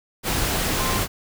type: tone in noise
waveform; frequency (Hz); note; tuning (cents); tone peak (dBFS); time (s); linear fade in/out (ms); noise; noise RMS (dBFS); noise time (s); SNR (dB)
sine; 1046.5; C6; 0; -28; 0.76-1.02; 50; pink; -23; 0.23-1.08; -8
effects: none